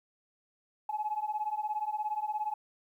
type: beating tone pair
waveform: sine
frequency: 840 / 857 Hz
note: G#5 / A5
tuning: +19 / -46 cents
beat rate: 17 Hz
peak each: -34 / -33 dBFS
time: 0.89-2.54 s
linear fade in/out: 5 ms
effects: tanh soft clip ceiling -23 dBFS + 11-bit